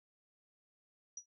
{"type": "tone with exponential decay", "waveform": "sine", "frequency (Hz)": 5820, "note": "F#8", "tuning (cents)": -29, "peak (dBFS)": -39, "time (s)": [1.17, 1.26], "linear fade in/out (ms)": 5, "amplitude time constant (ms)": 18, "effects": []}